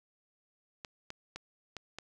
clicks, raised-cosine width 0.2 ms, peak -24 dBFS, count 5, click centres 0.848 / 1.104 / 1.36 / 1.767 / 1.986 s, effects none

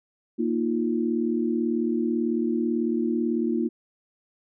sine chord, Bb suspended fourth, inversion none, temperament equal, 233.1 / 311.1 / 349.2 Hz, Bb3 / Eb4 / F4, 0 / 0 / 0 cents, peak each -25 / -28 / -27 dBFS, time 0.38-3.69 s, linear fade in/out 20 ms, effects none

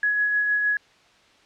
sine tone with tremolo, 1679 Hz, G#6, 18 cents sharp, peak -18 dBFS, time 0.03-0.77 s, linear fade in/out 2 ms, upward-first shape sine, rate 6.5 Hz, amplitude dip 30%, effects white hiss -56 dBFS RMS until 1.45 s + low-pass 4000 Hz 12 dB/octave

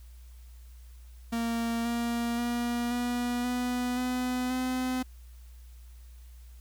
45% pulse tone with pitch steps, 231.6 / 235.4 / 239.2 / 243.1 / 247.1 / 251.1 / 255.2 Hz, A#3 / A#3 / A#3 / B3 / B3 / B3 / C4, -11 / +17 / +45 / -27 / +1 / +29 / -43 cents, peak -28 dBFS, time 1.32-5.03 s, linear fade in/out 10 ms, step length 530 ms, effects added 60 Hz sine -46 dBFS peak until 6.6 s + white hiss -63 dBFS RMS until 6.6 s

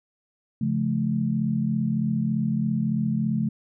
sine chord, Db augmented, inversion none, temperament just, 138.59 / 173.24 / 216.5 Hz, Db3 / F3 / A3, 0 / -14 / -28 cents, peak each -27 / -28 / -24 dBFS, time 0.61-3.49 s, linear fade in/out 5 ms, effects none

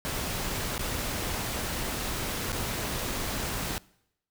pink noise with dropouts, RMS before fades -32 dBFS, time 0.05-3.78 s, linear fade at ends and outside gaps 0 ms, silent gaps 0.78-0.793 / 2.52-2.528 s, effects noise-tail reverb RT60 0.8 s tail -23 dB re dry

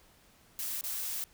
blue noise with dropouts, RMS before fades -36 dBFS, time 0.59-1.24 s, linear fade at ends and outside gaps 0 ms, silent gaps 0.81-0.839 s, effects pink hiss -62 dBFS RMS until 1.33 s

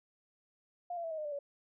sine tone with pitch steps, 706 / 680.8 / 656.4 / 633 / 610.4 / 588.6 / 567.5 Hz, F5 / F5 / E5 / D#5 / D#5 / D5 / C#5, +19 / -44 / -8 / +30 / -33 / +4 / +41 cents, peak -36 dBFS, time 0.9-1.39 s, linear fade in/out 5 ms, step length 70 ms, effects none

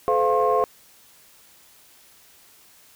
sine tone cluster, 431.2 / 512 / 697 / 1071 Hz, A4 / C5 / F5 / C6, -35 / -38 / -4 / +40 cents, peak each -22 dBFS, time 0.08-0.64 s, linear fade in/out 0 ms, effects tanh soft clip ceiling -9 dBFS + white hiss -53 dBFS RMS until 2.95 s

